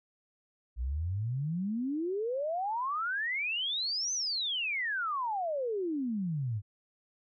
sine exponential two-way sweep, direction up then down, 56.8 to 6250 to 97.8 Hz, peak -30 dBFS, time 0.76-6.62 s, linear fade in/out 50 ms, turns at 4.13 s, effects none

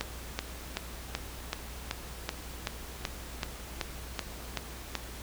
click train, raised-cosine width 0.2 ms, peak -13 dBFS, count 14, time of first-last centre 0.01-4.953 s, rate 2.63 Hz, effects added 60 Hz sine -44 dBFS peak until 5.22 s + pink hiss -45 dBFS RMS until 5.22 s

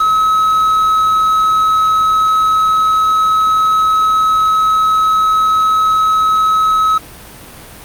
triangle tone, 1284 Hz, E6, 46 cents flat, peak -7 dBFS, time 0-6.98 s, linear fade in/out 5 ms, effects pink hiss -34 dBFS RMS until 7.84 s + Opus 48 kbps

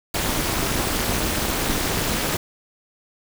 pink noise with amplitude modulation, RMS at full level -19 dBFS, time 0.14-2.37 s, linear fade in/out 5 ms, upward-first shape sine, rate 280 Hz, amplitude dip 95%, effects none

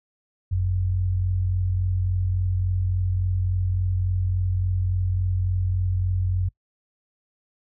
sine tone pair together, 48.96 / 92.5 Hz, G1 / F#2, -1 / 0 cents, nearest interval major seventh, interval 1101 cents, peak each -28 / -21 dBFS, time 0.51-6.49 s, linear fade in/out 10 ms, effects noise-tail reverb RT60 0.1 s tail -23 dB re dry

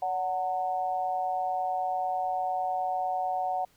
sine tone with amplitude modulation, 740 Hz, F#5, in tune, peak -23 dBFS, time 0.02-3.65 s, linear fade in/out 5 ms, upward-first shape sine, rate 171 Hz, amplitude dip 80%, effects pink hiss -64 dBFS RMS until 3.76 s

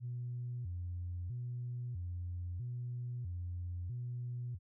sine tone with vibrato, 103.83 Hz, G#2, in tune, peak -37 dBFS, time 0-4.59 s, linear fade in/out 50 ms, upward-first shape square, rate 0.77 Hz, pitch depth 280 cents each way, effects tanh soft clip ceiling -33 dBFS

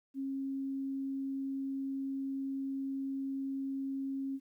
sine tone, 271 Hz, C#4, 39 cents flat, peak -34 dBFS, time 0.14-4.4 s, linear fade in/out 50 ms, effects 12-bit

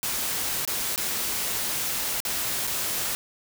white noise with dropouts, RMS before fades -28 dBFS, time 0.03-3.15 s, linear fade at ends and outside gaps 0 ms, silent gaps 0.651-0.676 / 0.96-0.978 / 2.203-2.251 / 2.669-2.674 s, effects none

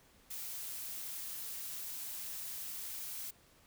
blue noise, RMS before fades -43 dBFS, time 0.3-3.31 s, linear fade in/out 10 ms, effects pink hiss -65 dBFS RMS until 3.66 s

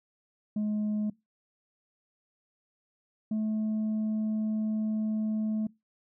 sine tone pair in turn, 211.2 / 216.4 Hz, G#3 / A3, +29 / -29 cents, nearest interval unison, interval 42 cents, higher second, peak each -24 dBFS, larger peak neither, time 0.56-1.1 / 3.31-5.67 s, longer second, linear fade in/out 5 ms, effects noise-tail reverb RT60 0.2 s tail -23 dB re dry + tanh soft clip ceiling -26 dBFS

